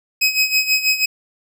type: tone with tremolo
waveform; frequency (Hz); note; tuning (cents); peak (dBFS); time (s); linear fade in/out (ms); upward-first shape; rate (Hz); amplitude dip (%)
25% pulse; 2537; D#7; +33; -8; 0.21-1.06; 10; sine; 6.2; 75
effects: none